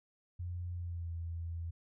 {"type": "tone with pitch glide", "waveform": "sine", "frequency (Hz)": [88.1, 83.93], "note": ["F2", "E2"], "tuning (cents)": [16, 32], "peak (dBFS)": -37, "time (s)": [0.39, 1.71], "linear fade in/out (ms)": 10, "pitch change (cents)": -84, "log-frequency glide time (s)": [0.73, 1.12], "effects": []}